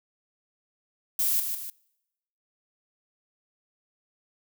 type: noise with echo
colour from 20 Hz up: violet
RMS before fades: -25 dBFS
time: 1.19-1.4 s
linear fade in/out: 2 ms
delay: 150 ms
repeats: 2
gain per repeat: -6 dB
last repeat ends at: 1.7 s
effects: noise-tail reverb RT60 0.9 s tail -25 dB re dry